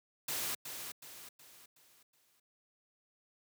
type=noise with echo; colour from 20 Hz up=white; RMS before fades=-37 dBFS; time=0.28-0.55 s; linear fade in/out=5 ms; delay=370 ms; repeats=5; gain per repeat=-7 dB; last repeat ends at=2.4 s; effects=high-pass 100 Hz 12 dB/octave